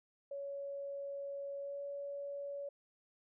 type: tone with pitch glide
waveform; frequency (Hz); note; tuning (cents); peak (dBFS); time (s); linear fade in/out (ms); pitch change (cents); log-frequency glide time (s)
sine; 560 to 565.2; C#5 to C#5; +18 to +34; -40; 0.31-2.69; 5; +16; 1.6-1.81
effects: none